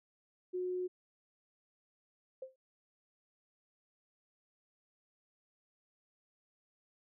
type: tone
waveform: sine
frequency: 364 Hz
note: F#4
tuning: 28 cents flat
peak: -34 dBFS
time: 0.53-0.88 s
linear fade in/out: 20 ms
type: tone with exponential decay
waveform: sine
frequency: 523 Hz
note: C5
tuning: 1 cent flat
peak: -38 dBFS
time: 2.42-2.56 s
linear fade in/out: 5 ms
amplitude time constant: 30 ms
effects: none